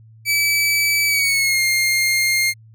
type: tone with pitch glide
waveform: sawtooth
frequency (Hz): 2300 to 2121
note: D7 to C7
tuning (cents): -37 to +23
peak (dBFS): -12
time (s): 0.25-2.54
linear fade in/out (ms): 50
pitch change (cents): -140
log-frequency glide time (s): 1.07-1.62
effects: added 111 Hz sine -43 dBFS peak until 2.74 s